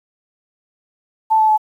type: tone with pitch steps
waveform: sine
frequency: 880 / 870.4 / 860.9 Hz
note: A5 / A5 / A5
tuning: 0 / -19 / -38 cents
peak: -10 dBFS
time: 1.3-1.579 s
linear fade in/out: 20 ms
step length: 93 ms
effects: 8-bit